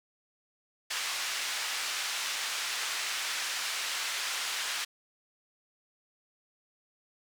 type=band-pass noise; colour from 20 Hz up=pink; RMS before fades=-34 dBFS; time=0.9-4.85 s; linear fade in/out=10 ms; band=1600 to 7400 Hz; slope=12 dB/octave; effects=none